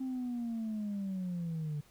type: linear sweep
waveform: sine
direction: down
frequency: 264.2 to 145.2 Hz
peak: -32 dBFS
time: 0-1.81 s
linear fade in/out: 10 ms
effects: tanh soft clip ceiling -32 dBFS + pink hiss -64 dBFS RMS until 1.9 s